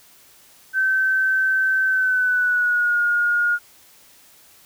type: tone with pitch glide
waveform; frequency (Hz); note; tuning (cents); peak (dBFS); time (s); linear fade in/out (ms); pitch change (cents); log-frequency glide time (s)
sine; 1541 to 1429.5; G6 to F6; -30 to +40; -16; 0.73-3.59; 50; -130; 1.85-3
effects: white hiss -51 dBFS RMS until 4.65 s